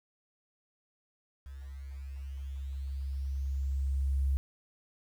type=tone with level ramp; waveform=sine; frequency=68 Hz; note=C#2; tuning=33 cents flat; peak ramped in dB=-42 to -25 dBFS; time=1.46-4.37 s; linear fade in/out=0 ms; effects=10-bit